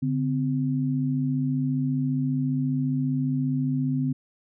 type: tone pair together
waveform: sine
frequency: 143.22 / 258 Hz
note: D3 / C4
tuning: -43 / -24 cents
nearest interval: minor seventh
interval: 1019 cents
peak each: -25 dBFS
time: 0.02-4.13 s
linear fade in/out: 10 ms
effects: none